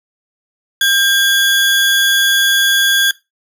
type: tone pair together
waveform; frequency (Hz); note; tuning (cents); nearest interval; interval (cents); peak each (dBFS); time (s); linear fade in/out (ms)
40% pulse; 1600 / 3390; G6 / G#7; +35 / +35; octave + minor second; 1300; -12; 0.81-3.11; 2
effects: noise-tail reverb RT60 0.2 s tail -17 dB re dry